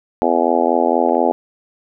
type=harmonic tone; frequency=84.3 Hz; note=E2; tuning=39 cents sharp; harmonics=3 / 4 / 5 / 6 / 7 / 8 / 9 / 10; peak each=-21 / -21 / -21 / -21 / -21 / -21 / -21 / -21 dBFS; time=0.22-1.32 s; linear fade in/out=0 ms
type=clicks; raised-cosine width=0.5 ms; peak=-29 dBFS; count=2; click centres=1.092 / 1.151 s
effects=none